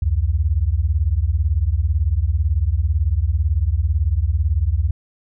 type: beating tone pair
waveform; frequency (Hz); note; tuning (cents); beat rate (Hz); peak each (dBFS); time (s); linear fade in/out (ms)
sine; 67.8 / 85.8; C#2 / F2; -38 / -30; 18; -18; 0.02-4.91; 5
effects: none